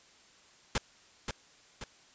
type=noise with echo; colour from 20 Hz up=pink; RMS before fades=-29 dBFS; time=0.75-0.78 s; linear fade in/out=2 ms; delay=530 ms; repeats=2; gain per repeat=-6 dB; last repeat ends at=1.84 s; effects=white hiss -60 dBFS RMS until 2.14 s + resampled to 16000 Hz